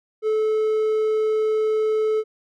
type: tone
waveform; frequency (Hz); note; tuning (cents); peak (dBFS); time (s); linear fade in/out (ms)
triangle; 434; A4; -24; -16; 0.22-2.24; 50
effects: none